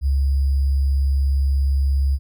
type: tone with sample-and-hold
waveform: sine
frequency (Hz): 68.5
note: C#2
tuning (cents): -20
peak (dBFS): -15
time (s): 0.01-2.19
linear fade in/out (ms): 50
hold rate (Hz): 4900
effects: none